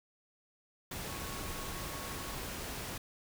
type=tone in noise; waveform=sine; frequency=1104 Hz; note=C#6; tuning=7 cents flat; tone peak=-49 dBFS; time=1.08-2.35 s; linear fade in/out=5 ms; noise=pink; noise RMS=-41 dBFS; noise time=0.91-2.98 s; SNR=-11 dB; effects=none